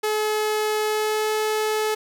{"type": "tone with pitch glide", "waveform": "sawtooth", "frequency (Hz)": [427.7, 430.9], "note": ["A4", "A4"], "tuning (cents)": [-49, -36], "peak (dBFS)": -17, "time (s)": [0.03, 1.95], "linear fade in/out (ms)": 10, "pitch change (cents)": 13, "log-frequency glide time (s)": [0.85, 1.31], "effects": []}